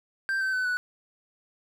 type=tone with pitch steps; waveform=triangle; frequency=1573 / 1541.5 / 1510.7 / 1480.4 Hz; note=G6 / G6 / F#6 / F#6; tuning=+6 / -29 / +36 / 0 cents; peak=-23 dBFS; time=0.29-0.77 s; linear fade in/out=0 ms; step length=120 ms; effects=none